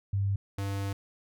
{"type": "tone pair in turn", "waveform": ["sine", "square"], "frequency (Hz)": [99, 99], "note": ["G2", "G2"], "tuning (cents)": [18, 18], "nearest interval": "unison", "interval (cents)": 0, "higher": "neither", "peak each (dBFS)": [-25, -31], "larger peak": "first", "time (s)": [[0.13, 0.36], [0.58, 0.93]], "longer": "second", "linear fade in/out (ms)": 5, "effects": []}